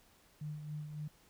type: tone with tremolo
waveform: sine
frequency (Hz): 150.7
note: D3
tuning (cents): +45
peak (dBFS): -38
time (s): 0.41-1.08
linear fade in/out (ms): 5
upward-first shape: sine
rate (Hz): 3.6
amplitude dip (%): 50
effects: pink hiss -66 dBFS RMS until 1.29 s